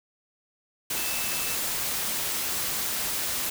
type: tone in noise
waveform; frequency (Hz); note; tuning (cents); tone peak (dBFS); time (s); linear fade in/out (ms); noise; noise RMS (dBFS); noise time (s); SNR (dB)
sine; 2637; E7; 0; -37; 0.96-1.55; 5; white; -29; 0.9-3.5; -11
effects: none